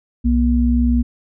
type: tone pair together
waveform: sine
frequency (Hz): 63.5 / 239.7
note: B1 / A#3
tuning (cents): +49 / +48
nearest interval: octave + major seventh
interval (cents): 2299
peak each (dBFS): -15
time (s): 0.24-1.03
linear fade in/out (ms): 20
effects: none